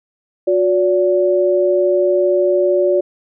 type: tone pair together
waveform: sine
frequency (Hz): 362.4 / 575.3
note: F#4 / D5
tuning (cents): -36 / -36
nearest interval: minor sixth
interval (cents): 800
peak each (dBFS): -14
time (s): 0.47-3.01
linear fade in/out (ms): 10
effects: none